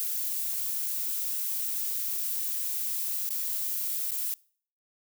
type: noise with dropouts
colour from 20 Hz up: violet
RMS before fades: -31 dBFS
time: 0-4.34 s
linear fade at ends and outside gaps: 0 ms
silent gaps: 3.291-3.305 / 4.109-4.117 s
effects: noise-tail reverb RT60 0.5 s tail -24 dB re dry